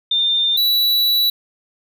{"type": "tone pair in turn", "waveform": ["sine", "square"], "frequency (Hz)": [3606, 3936], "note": ["A7", "B7"], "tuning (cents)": [42, -7], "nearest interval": "major second", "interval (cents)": 151, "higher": "second", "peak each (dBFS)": -14, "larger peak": "neither", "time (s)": [[0.11, 0.57], [0.57, 1.3]], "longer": "second", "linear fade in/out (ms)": 5, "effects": []}